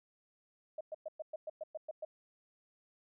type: tone bursts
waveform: sine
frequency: 623 Hz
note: D#5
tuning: 2 cents sharp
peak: -38 dBFS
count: 10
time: 0.78-2.05 s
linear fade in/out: 5 ms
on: 28 ms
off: 110 ms
effects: none